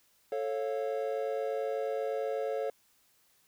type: chord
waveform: triangle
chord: A augmented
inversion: none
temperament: equal with one note detuned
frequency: 440 / 548.3 / 698.5 Hz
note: A4 / C#5 / E#5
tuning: 0 / -19 / 0 cents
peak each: -32 / -32 / -37 dBFS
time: 0.32-2.7 s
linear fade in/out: 2 ms
effects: white hiss -68 dBFS RMS until 3.47 s